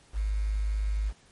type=tone with quantisation; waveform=sine; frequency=51.91 Hz; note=G#1; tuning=in tune; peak=-25 dBFS; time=0.13-1.13 s; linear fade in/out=50 ms; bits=8; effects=pink hiss -59 dBFS RMS until 1.31 s + MP3 48 kbps